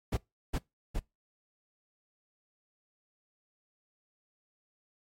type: noise bursts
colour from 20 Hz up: brown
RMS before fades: -30 dBFS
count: 3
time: 0.12-0.996 s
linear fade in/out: 10 ms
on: 52 ms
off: 360 ms
effects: noise-tail reverb RT60 0.2 s tail -23 dB re dry + MP3 64 kbps